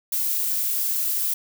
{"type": "noise", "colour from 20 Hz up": "violet", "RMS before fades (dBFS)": -24, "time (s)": [0.12, 1.34], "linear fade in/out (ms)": 5, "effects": []}